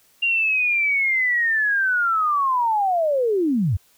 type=linear sweep; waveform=sine; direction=down; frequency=2794 to 78.3 Hz; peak=-17 dBFS; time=0.22-3.77 s; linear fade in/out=10 ms; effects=white hiss -58 dBFS RMS until 3.97 s